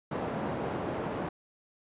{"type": "band-pass noise", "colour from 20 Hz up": "white", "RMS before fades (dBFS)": -34, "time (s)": [0.11, 1.29], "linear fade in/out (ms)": 5, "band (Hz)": [100, 650], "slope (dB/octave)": 12, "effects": ["resampled to 8000 Hz"]}